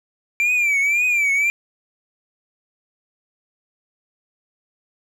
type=tone with vibrato; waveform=triangle; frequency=2347 Hz; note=D7; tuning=2 cents flat; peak=-14 dBFS; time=0.4-1.5 s; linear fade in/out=0 ms; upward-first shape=triangle; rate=1.9 Hz; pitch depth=120 cents each way; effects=none